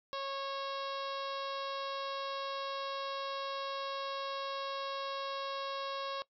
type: harmonic tone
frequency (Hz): 548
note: C#5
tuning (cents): -20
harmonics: 1 / 2 / 3 / 4 / 5 / 6 / 7 / 8 / 9 / 10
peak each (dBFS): -40 / -40 / -50 / -55 / -50 / -49 / -48 / -53 / -53 / -58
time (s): 0.13-6.22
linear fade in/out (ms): 0
effects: noise-tail reverb RT60 0.1 s tail -20 dB re dry